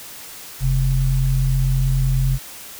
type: tone pair together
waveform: sine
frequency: 41.67 / 132.3 Hz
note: E1 / C3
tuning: +19 / +20 cents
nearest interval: octave + minor sixth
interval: 2001 cents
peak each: -18 / -17 dBFS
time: 0.6-2.39 s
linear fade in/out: 50 ms
effects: white hiss -37 dBFS RMS until 2.79 s